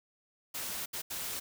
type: noise bursts at uneven times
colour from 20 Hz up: white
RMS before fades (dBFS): -38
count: 3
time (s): 0.54-0.86 / 0.93-1.02 / 1.1-1.4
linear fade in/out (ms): 10
effects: none